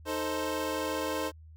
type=chord; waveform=25% pulse; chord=A diminished; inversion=second; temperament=equal; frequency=311.1 / 440 / 523.3 Hz; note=Eb4 / A4 / C5; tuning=0 / 0 / 0 cents; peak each=-31 / -33 / -30 dBFS; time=0.05-1.32 s; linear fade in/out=50 ms; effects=added 79 Hz sine -48 dBFS peak until 1.56 s